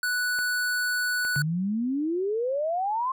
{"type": "tone", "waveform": "square", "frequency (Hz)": 1480, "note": "F#6", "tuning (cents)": 0, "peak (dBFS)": -25, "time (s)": [0.03, 1.42], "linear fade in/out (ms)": 2}
{"type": "clicks", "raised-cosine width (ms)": 0.5, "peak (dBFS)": -25, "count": 3, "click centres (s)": [0.389, 1.25, 1.359]}
{"type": "exponential sweep", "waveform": "sine", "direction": "up", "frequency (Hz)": [139.3, 1075], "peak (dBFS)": -24, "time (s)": [1.36, 3.12], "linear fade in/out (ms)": 5}
{"effects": []}